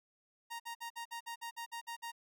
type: tone bursts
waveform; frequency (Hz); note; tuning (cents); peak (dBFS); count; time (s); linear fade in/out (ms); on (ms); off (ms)
sawtooth; 932.3; A#5; 0; -37; 11; 0.5-2.119; 20; 99; 53
effects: none